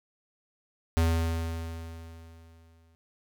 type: tone with exponential decay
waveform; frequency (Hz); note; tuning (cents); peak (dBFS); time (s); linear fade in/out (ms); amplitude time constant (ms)
square; 82.41; E2; 0; -21; 0.97-2.95; 0; 430
effects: none